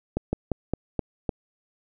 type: slowing click train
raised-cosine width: 2 ms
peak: -11 dBFS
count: 6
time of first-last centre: 0.17-1.292 s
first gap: 160 ms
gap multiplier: 1.17
effects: none